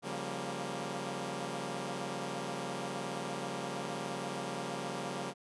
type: chord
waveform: 10% pulse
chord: G half-diminished seventh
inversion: second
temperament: equal with one note detuned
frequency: 138.59 / 176.95 / 196 / 233.1 Hz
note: Db3 / F3 / G3 / Bb3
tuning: 0 / +23 / 0 / 0 cents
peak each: -34 dBFS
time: 0.02-5.34 s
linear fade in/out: 50 ms
effects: resampled to 24000 Hz